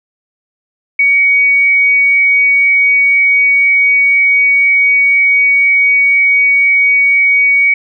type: tone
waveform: sine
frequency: 2249 Hz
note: C#7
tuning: 24 cents sharp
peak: -6 dBFS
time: 0.99-7.74 s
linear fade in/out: 5 ms
effects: none